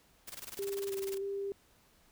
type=noise with tremolo; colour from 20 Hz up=white; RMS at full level=-44 dBFS; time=0.27-1.18 s; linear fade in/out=10 ms; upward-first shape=square; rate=20 Hz; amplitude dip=80%
type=tone with vibrato; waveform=sine; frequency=393.5 Hz; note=G4; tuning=7 cents sharp; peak=-34 dBFS; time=0.59-1.52 s; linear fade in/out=0 ms; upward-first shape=square; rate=1.6 Hz; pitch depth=15 cents each way
effects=pink hiss -66 dBFS RMS until 2.11 s